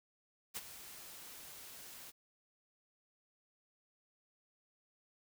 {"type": "noise with ADSR envelope", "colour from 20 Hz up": "white", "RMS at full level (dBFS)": -40, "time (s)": [0.54, 2.12], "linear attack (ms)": 26, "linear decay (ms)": 34, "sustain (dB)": -12, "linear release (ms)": 28, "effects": []}